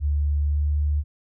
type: tone with pitch glide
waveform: sine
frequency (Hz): 73 to 73.81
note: D2 to D2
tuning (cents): -10 to +9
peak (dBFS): -19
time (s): 0-1.04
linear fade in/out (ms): 50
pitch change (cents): +19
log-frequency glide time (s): 0.45-0.66
effects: none